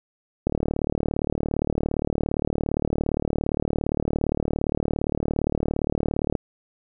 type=click train; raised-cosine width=2 ms; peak=-10 dBFS; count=221; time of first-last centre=0.47-6.352 s; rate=37.4 Hz; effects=none